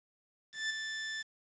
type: tone with ADSR envelope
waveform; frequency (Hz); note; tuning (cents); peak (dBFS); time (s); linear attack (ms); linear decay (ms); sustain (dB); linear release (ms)
sawtooth; 1760; A6; 0; -27; 0.52-1.23; 180; 10; -6; 18
effects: resampled to 16000 Hz + 9-bit